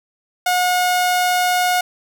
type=tone; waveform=sawtooth; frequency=723 Hz; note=F#5; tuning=40 cents flat; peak=-11 dBFS; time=0.46-1.81 s; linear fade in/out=5 ms; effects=none